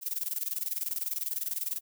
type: noise with tremolo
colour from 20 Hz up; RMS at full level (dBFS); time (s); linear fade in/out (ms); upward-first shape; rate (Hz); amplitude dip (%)
violet; -31; 0.01-1.81; 50; square; 20; 80
effects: none